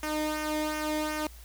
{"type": "tone with flanger", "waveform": "sawtooth", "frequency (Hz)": 306.1, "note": "D#4", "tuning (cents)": -28, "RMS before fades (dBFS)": -31, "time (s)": [0.03, 1.27], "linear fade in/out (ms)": 2, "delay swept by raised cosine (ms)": [0.24, 0.74], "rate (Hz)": 2.7, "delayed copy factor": -0.6, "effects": ["added 58 Hz sine -46 dBFS peak until 1.44 s", "white hiss -54 dBFS RMS until 1.44 s"]}